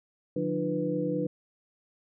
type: tone cluster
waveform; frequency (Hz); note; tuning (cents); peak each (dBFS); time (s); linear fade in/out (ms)
sine; 149.4 / 179.3 / 299.9 / 344.6 / 493.6; D3 / F3 / D4 / F4 / B4; +30 / +46 / +36 / -23 / -1; -37 / -33 / -31 / -38 / -31; 0.36-1.27; 5
effects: none